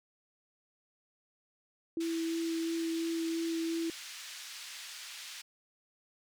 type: tone with vibrato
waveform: sine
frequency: 329.6 Hz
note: E4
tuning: in tune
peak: -31 dBFS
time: 1.97-3.9 s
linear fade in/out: 2 ms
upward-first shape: sine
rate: 2.9 Hz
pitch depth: 9 cents each way
type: band-pass noise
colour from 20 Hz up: white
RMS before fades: -46 dBFS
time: 2-5.42 s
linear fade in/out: 10 ms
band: 1800 to 5500 Hz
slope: 12 dB/octave
effects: none